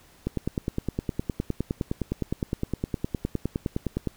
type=click train; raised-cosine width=3 ms; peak=-13 dBFS; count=38; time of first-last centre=0.27-4.073 s; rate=9.73 Hz; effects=pink hiss -56 dBFS RMS until 4.16 s